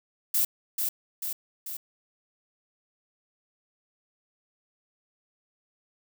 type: noise with echo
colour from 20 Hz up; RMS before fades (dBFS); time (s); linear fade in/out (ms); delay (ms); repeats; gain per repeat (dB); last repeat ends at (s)
violet; -24; 0.34-0.45; 5; 440; 3; -4; 1.77
effects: none